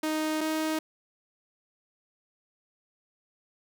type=tone pair in turn; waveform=sawtooth; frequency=311.1 / 314 Hz; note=D#4 / D#4; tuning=0 / +16 cents; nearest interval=unison; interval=16 cents; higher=second; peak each=-23 dBFS; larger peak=neither; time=0.03-0.41 / 0.41-0.79 s; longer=neither; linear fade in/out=5 ms; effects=none